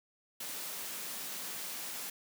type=high-pass noise; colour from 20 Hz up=white; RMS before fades=-41 dBFS; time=0.4-2.1 s; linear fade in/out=5 ms; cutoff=140 Hz; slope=96 dB/octave; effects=none